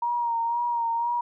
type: tone with vibrato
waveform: sine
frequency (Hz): 940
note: A#5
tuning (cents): +14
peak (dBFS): -23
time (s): 0.02-1.21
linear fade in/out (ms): 5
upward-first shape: sine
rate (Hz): 2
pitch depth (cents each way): 35
effects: none